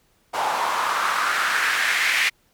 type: noise with band-pass filter sweep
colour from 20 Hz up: white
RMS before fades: -22 dBFS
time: 0.33-2.3 s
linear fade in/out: 20 ms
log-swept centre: 830 to 2200 Hz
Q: 3.2
effects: pink hiss -63 dBFS RMS until 2.53 s